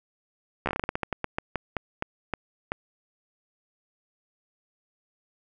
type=slowing click train; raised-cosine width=0.5 ms; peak=-12 dBFS; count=19; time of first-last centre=0.66-2.719 s; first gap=13 ms; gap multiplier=1.22; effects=none